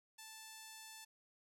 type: tone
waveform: 5% pulse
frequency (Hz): 880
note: A5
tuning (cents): 0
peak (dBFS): -40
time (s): 0.18-1.05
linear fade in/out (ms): 10
effects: none